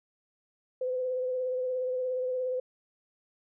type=tone with vibrato; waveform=sine; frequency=508 Hz; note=B4; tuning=49 cents sharp; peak=-28 dBFS; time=0.81-2.6 s; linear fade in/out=5 ms; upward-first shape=triangle; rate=17 Hz; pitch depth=31 cents each way; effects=none